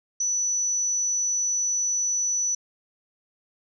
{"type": "tone", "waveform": "sine", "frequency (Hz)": 5950, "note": "F#8", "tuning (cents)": 9, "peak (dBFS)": -22, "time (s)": [0.2, 2.55], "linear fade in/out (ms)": 5, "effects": []}